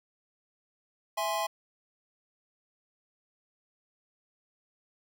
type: chord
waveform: square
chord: E augmented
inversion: none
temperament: equal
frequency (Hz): 659.3 / 830.6 / 1046.5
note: E5 / G#5 / B#5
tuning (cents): 0 / 0 / 0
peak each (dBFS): -34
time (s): 1.17-1.47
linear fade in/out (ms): 10
effects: none